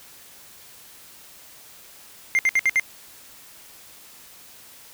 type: tone bursts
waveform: triangle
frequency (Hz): 2100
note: C7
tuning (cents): +6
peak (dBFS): -14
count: 5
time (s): 2.35-2.797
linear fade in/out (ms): 0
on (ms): 39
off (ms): 63
effects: white hiss -47 dBFS RMS until 4.93 s